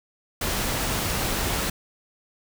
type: noise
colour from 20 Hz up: pink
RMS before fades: -26 dBFS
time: 0.41-1.7 s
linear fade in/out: 5 ms
effects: none